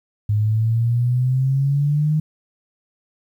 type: exponential sweep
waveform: sine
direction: up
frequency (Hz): 103.83 to 155.56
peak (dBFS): -15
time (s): 0.29-2.2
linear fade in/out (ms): 5
effects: 9-bit